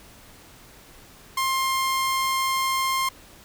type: tone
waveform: sawtooth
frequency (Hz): 1059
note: C6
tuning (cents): +21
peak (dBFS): -18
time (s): 1.37-3.09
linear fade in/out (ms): 5
effects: pink hiss -49 dBFS RMS until 3.44 s